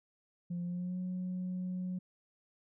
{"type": "tone with pitch glide", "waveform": "sine", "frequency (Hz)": [174.61, 182.76], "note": ["F3", "F#3"], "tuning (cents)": [0, -21], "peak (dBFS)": -33, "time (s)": [0.5, 1.99], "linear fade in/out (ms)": 10, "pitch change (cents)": 79, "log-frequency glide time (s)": [0.63, 0.98], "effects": ["tanh soft clip ceiling -32 dBFS"]}